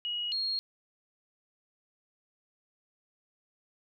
sine tone pair in turn, 2900 / 4270 Hz, F#7 / C8, -35 / +34 cents, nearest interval perfect fifth, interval 669 cents, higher second, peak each -31 / -29 dBFS, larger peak second, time 0.05-0.32 / 0.32-0.59 s, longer neither, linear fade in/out 0 ms, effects none

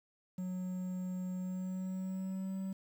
triangle tone with pitch glide, 183.2 to 191.64 Hz, F#3 to G3, -17 to -39 cents, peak -34 dBFS, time 0.38-2.73 s, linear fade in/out 5 ms, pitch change +78 cents, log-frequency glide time 1.34-2.56 s, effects 10-bit

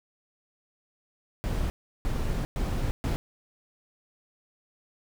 brown noise bursts at uneven times, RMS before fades -28 dBFS, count 4, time 1.44-1.7 / 2.05-2.45 / 2.56-2.91 / 3.04-3.16 s, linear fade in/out 0 ms, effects none

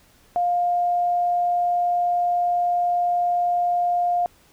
sine tone, 705 Hz, F5, 16 cents sharp, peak -18 dBFS, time 0.36-4.26 s, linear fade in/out 0 ms, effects pink hiss -56 dBFS RMS until 4.52 s

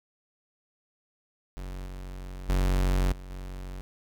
45% pulse tone with level steps, 46.25 Hz, F#1, in tune, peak -35 / -37 / -22 / -40 / -36 dBFS, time 1.57-3.81 s, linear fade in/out 0 ms, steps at 1.86 / 2.49 / 3.12 / 3.3 s, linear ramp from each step 2 ms, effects none

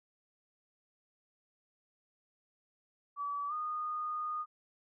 sine tone with pitch glide, 1147 to 1229.3 Hz, D6 to D#6, -41 to -21 cents, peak -34 dBFS, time 3.16-4.46 s, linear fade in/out 50 ms, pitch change +120 cents, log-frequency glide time 3.48-3.53 s, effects none

